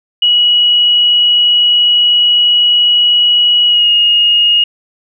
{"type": "tone with pitch glide", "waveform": "sine", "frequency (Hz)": [2917, 2864], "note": ["F#7", "F7"], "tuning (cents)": [-25, 43], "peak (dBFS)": -6, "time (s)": [0.22, 4.64], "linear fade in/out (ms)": 5, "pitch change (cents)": -32, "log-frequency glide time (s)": [3.67, 3.9], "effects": []}